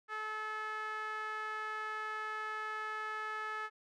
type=tone with band-pass filter; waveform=sawtooth; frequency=431.6 Hz; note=A4; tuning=33 cents flat; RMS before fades=-40 dBFS; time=0.08-3.7 s; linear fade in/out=50 ms; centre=1500 Hz; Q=4.9; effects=none